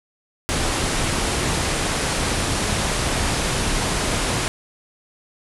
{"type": "low-pass noise", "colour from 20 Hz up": "pink", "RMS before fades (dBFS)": -22, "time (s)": [0.49, 4.48], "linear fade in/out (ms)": 0, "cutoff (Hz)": 11000, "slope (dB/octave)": 96, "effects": []}